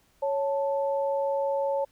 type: tone pair together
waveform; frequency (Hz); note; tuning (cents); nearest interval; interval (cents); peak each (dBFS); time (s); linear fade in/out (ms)
sine; 554.4 / 880; C#5 / A5; 0 / 0; minor sixth; 800; -25 / -31; 0.22-1.85; 10
effects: pink hiss -65 dBFS RMS until 1.91 s